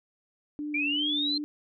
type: tone with vibrato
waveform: sine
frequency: 293.7 Hz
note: D4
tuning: in tune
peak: -31 dBFS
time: 0.59-1.44 s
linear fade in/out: 0 ms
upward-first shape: sine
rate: 2.6 Hz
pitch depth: 25 cents each way
type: linear sweep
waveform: sine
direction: up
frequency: 2308 to 4186 Hz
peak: -26 dBFS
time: 0.74-1.38 s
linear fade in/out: 5 ms
effects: none